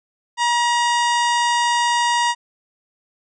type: harmonic tone with a mistuned harmonic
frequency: 954 Hz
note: A#5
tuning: 40 cents sharp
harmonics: 1 / 2 / 3 / 4 / 5 / 6 / 7 / 8 / 9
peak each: -17 / -23 / -27 / -29 / -31 / -33 / -34 / -35 / -36 dBFS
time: 0.37-2.35 s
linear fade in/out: 50 ms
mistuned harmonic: 4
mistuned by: -64 cents
effects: none